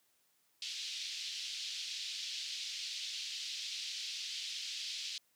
white band-pass noise, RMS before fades -42 dBFS, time 0.62-5.18 s, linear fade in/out 2 ms, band 2900 to 5000 Hz, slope 24 dB/octave, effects white hiss -74 dBFS RMS until 5.35 s + high-pass 100 Hz 12 dB/octave

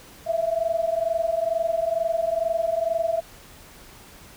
sine tone pair together, 652 / 674.2 Hz, E5 / E5, -19 / +39 cents, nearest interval minor second, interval 58 cents, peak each -24 dBFS, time 0.26-3.21 s, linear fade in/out 20 ms, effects pink hiss -47 dBFS RMS until 4.36 s

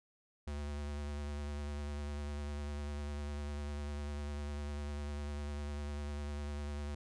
square tone with vibrato, 72.9 Hz, D2, 12 cents flat, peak -39 dBFS, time 0.47-6.95 s, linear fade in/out 5 ms, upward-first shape sine, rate 10 Hz, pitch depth 23 cents each way, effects resampled to 22050 Hz

